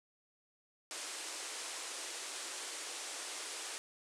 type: band-pass noise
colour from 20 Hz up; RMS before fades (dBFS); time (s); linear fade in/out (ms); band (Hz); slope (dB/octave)
white; -44; 0.91-3.78; 0; 300 to 9600; 48
effects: none